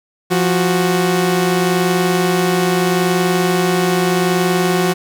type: tone pair together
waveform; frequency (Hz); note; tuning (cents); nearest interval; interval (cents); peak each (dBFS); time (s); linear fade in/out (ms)
sawtooth; 174.61 / 370; F3 / F#4; 0 / 0; octave + minor second; 1300; -12; 0.3-4.94; 20
effects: none